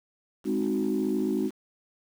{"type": "chord", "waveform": "sine", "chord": "Ab dominant seventh", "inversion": "none", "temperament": "equal", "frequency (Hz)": [207.7, 261.6, 311.1, 370], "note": ["Ab3", "C4", "Eb4", "Gb4"], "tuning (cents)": [0, 0, 0, 0], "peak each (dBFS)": -29, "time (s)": [0.44, 1.51], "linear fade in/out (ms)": 50, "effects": ["tanh soft clip ceiling -17 dBFS", "8-bit"]}